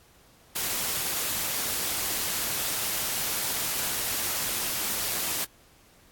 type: noise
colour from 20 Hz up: white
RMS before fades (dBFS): -29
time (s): 0.55-5.45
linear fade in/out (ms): 10
effects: pink hiss -58 dBFS RMS until 6.11 s + AAC 64 kbps